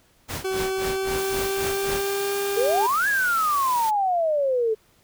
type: noise with tremolo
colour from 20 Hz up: pink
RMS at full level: -30 dBFS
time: 0.28-2.04 s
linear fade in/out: 20 ms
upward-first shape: sine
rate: 3.8 Hz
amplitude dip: 100%
type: tone with pitch glide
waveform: 40% pulse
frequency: 380 to 399.6 Hz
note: F#4 to G4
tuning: +46 to +33 cents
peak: -23 dBFS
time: 0.44-2.87 s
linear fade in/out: 10 ms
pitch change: +87 cents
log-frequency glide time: 0.62-2.34 s
type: noise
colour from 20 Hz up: white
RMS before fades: -34 dBFS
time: 1.17-3.91 s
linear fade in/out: 20 ms
type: exponential two-way sweep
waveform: sine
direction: up then down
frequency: 428.3 to 1700 to 428.3 Hz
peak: -19 dBFS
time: 2.56-4.75 s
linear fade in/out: 20 ms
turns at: 3.08 s
effects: pink hiss -60 dBFS RMS until 5.03 s